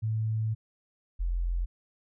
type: tone pair in turn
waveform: sine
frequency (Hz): 110 / 43.39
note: A2 / F1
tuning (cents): 0 / -10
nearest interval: octave + major third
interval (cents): 1610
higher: first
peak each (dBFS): -26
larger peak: neither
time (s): 0.02-0.55 / 1.19-1.66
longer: first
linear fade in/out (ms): 20
effects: none